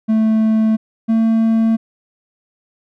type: tone pair in turn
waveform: triangle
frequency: 219.7 / 224.6 Hz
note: A3 / A3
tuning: -2 / +36 cents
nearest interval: unison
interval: 38 cents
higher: second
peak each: -9 dBFS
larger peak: neither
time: 0.08-0.77 / 1.08-1.77 s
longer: neither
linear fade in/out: 20 ms
effects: none